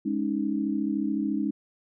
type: chord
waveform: sine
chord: Ab suspended fourth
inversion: none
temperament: equal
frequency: 207.7 / 277.2 / 311.1 Hz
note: Ab3 / Db4 / Eb4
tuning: 0 / 0 / 0 cents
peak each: -29 dBFS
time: 0.05-1.51 s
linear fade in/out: 10 ms
effects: none